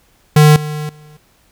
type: tone with level steps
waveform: square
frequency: 151.1 Hz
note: D3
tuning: 50 cents sharp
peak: -5 / -21 / -39 dBFS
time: 0.36-1.17 s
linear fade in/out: 5 ms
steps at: 0.56 / 0.89 s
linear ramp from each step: 2 ms
effects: pink hiss -54 dBFS RMS until 1.51 s